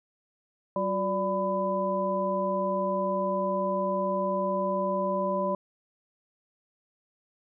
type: tone cluster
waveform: sine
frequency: 191.1 / 362.2 / 582 / 1000 Hz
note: G3 / F#4 / D5 / B5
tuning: -44 / -37 / -16 / +21 cents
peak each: -32 / -36 / -28 / -30 dBFS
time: 0.76-5.55 s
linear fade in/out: 2 ms
effects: none